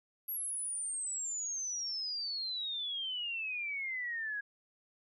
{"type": "exponential sweep", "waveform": "sine", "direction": "down", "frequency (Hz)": [11730, 1639], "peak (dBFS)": -35, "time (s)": [0.28, 4.41], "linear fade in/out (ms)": 10, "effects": []}